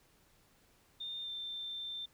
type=tone with pitch glide; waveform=sine; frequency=3621 to 3571 Hz; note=A7 to A7; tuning=+49 to +25 cents; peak=-39 dBFS; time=1-2.06 s; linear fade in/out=10 ms; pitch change=-24 cents; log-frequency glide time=1.23-1.29 s; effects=pink hiss -68 dBFS RMS until 2.13 s

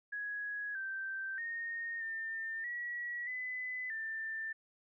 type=tone with pitch steps; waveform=sine; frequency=1668 / 1561 / 1848 / 1802 / 1925 / 2009 / 1783 Hz; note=G#6 / G6 / A#6 / A6 / B6 / B6 / A6; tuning=+7 / -8 / -16 / +41 / -45 / +29 / +22 cents; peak=-37 dBFS; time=0.12-4.53 s; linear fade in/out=10 ms; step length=630 ms; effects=none

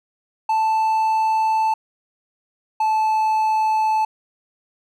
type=tone pair in turn; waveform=triangle; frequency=880 / 871.4 Hz; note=A5 / A5; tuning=0 / -17 cents; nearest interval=unison; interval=17 cents; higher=first; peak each=-14 dBFS; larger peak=neither; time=0.49-1.74 / 2.8-4.05 s; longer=neither; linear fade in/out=5 ms; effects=none

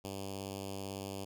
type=tone with notch filter; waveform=5% pulse; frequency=98 Hz; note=G2; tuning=in tune; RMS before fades=-42 dBFS; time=0.04-1.25 s; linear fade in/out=10 ms; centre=1400 Hz; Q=0.56; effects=none

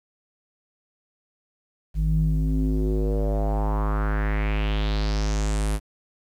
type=tone with low-pass filter sweep; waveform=square; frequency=52.2 Hz; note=G#1; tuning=10 cents sharp; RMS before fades=-23 dBFS; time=1.94-5.8 s; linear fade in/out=50 ms; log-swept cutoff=120 to 11000 Hz; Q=3.6; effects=9-bit

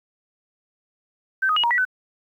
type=tone with pitch steps; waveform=sine; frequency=1548 / 1252 / 2893 / 943 / 1947 / 1508 Hz; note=G6 / D#6 / F#7 / A#5 / B6 / F#6; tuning=-22 / +10 / -40 / +20 / -25 / +32 cents; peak=-17 dBFS; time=1.42-1.852 s; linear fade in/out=10 ms; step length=72 ms; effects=9-bit

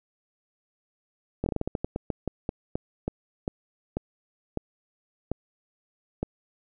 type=slowing click train; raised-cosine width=2 ms; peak=-14 dBFS; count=20; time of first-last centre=1.44-6.23 s; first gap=22 ms; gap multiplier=1.23; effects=none

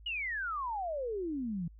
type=exponential sweep; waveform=sine; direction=down; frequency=2960 to 160 Hz; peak=-33 dBFS; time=0.06-1.68 s; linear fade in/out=5 ms; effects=added 53 Hz sine -51 dBFS peak until 1.79 s

